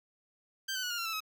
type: tone with pitch steps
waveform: 15% pulse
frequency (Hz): 1568 / 1515.5 / 1464.7 / 1415.6 / 1368.2 / 1322.3 / 1278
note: G6 / F#6 / F#6 / F6 / F6 / E6 / D#6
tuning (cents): 0 / +41 / -18 / +23 / -36 / +5 / +46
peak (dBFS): -27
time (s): 0.68-1.205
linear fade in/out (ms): 10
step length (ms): 75
effects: none